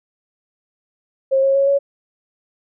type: tone with pitch steps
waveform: sine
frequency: 536 / 543.5 / 551.1 / 558.8 Hz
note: C5 / C#5 / C#5 / C#5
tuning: +42 / -34 / -10 / +14 cents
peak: -12 dBFS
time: 1.31-1.79 s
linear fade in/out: 20 ms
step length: 120 ms
effects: none